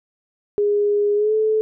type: tone with pitch glide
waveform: sine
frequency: 411.8 to 434.5 Hz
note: G#4 to A4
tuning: -15 to -22 cents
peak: -15 dBFS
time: 0.58-1.61 s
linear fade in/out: 0 ms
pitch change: +93 cents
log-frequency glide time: 1.15-1.34 s
effects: none